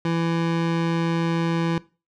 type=tone; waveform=25% pulse; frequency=166.8 Hz; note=E3; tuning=21 cents sharp; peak=-17 dBFS; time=0.05-1.78 s; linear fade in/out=2 ms; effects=noise-tail reverb RT60 0.3 s tail -19 dB re dry + low-pass 4000 Hz 12 dB/octave